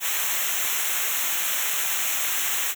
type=noise with comb filter; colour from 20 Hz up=white; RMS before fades=-25 dBFS; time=0-2.75 s; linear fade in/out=50 ms; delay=0.21 ms; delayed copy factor=-0.95; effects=none